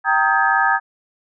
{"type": "tone cluster", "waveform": "sine", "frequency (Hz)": [780, 925, 1259, 1595, 1699], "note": ["G5", "A#5", "D#6", "G6", "G#6"], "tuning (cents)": [-9, -14, 20, 30, 39], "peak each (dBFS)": -20, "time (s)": [0.04, 0.8], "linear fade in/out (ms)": 50, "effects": []}